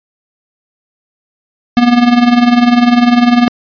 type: tone with tremolo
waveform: square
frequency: 241.4 Hz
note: B3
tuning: 39 cents flat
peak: -3 dBFS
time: 1.77-3.48 s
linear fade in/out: 0 ms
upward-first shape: triangle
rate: 20 Hz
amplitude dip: 75%
effects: resampled to 11025 Hz